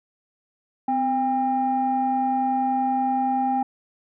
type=tone pair together; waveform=sine; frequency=256.5 / 800 Hz; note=C4 / G5; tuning=-34 / +35 cents; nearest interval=octave + minor sixth; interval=1969 cents; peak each=-24 / -20 dBFS; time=0.88-3.63 s; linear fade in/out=5 ms; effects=tanh soft clip ceiling -14 dBFS